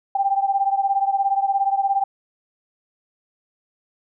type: beating tone pair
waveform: sine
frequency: 784 / 801 Hz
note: G5 / G5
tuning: 0 / +37 cents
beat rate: 17 Hz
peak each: -19 / -22 dBFS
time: 0.15-2.04 s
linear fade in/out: 5 ms
effects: none